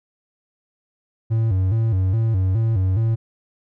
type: tone with vibrato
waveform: triangle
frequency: 102.8 Hz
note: G#2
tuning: 17 cents flat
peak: -14 dBFS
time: 1.3-3.16 s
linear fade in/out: 20 ms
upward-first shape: square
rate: 2.4 Hz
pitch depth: 160 cents each way
effects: none